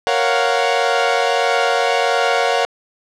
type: chord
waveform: sawtooth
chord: Gb major seventh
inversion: first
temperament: equal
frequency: 466.2 / 554.4 / 698.5 / 740 Hz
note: Bb4 / Db5 / F5 / Gb5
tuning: 0 / 0 / 0 / 0 cents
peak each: -16 dBFS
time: 0.07-2.65 s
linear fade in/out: 0 ms
effects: low-pass 5000 Hz 12 dB/octave